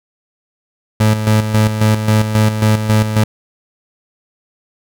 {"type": "tone with tremolo", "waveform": "30% pulse", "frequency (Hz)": 108, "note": "A2", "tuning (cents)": -32, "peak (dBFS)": -6, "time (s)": [1, 3.24], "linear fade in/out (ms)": 5, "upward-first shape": "square", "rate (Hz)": 3.7, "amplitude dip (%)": 60, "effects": []}